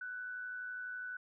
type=tone with amplitude modulation; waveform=sine; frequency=1492 Hz; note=F#6; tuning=14 cents sharp; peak=-38 dBFS; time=0.01-1.17 s; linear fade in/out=5 ms; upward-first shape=sine; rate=112 Hz; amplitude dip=45%; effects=none